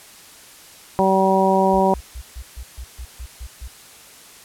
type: harmonic tone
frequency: 191.4 Hz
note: G3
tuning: 41 cents flat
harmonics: 1 / 2 / 3 / 4 / 5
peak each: -20 / -20 / -20 / -20 / -20 dBFS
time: 0.99-1.94 s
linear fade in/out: 0 ms
type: tone bursts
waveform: sine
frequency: 60.4 Hz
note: B1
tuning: 38 cents flat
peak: -29 dBFS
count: 10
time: 1.73-3.68 s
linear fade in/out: 10 ms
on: 69 ms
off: 140 ms
effects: white hiss -44 dBFS RMS until 4.44 s + low-pass 12000 Hz 12 dB/octave